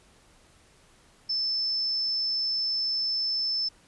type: tone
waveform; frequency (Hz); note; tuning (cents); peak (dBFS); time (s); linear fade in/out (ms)
sine; 5274; E8; 0; -25; 1.29-3.69; 10
effects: pink hiss -59 dBFS RMS until 3.87 s + resampled to 24000 Hz